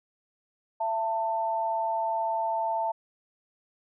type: tone pair together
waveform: sine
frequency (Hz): 670 / 891.9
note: E5 / A5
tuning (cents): +28 / +23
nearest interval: perfect fourth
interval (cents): 495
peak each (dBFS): -30 / -27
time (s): 0.8-2.92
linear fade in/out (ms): 10
effects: none